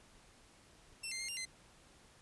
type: tone with pitch steps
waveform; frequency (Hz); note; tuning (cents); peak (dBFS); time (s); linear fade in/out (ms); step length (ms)
15% pulse; 2692 / 2093 / 2120 / 2793 / 2062; E7 / C7 / C7 / F7 / C7; +36 / 0 / +22 / -1 / -26; -33; 1.03-1.455; 10; 85
effects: pink hiss -63 dBFS RMS until 2.21 s + resampled to 24000 Hz